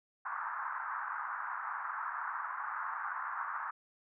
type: band-pass noise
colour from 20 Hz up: pink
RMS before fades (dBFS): -39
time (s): 0.25-3.71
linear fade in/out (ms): 10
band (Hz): 920 to 1600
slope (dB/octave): 48
effects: none